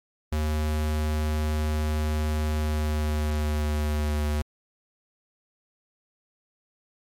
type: tone with pitch glide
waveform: square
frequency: 76.6 to 74.81 Hz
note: D#2 to D2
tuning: -27 to +33 cents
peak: -24 dBFS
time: 0.32-4.42 s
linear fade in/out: 5 ms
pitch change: -40 cents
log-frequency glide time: 2.52-4.11 s
effects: MP3 96 kbps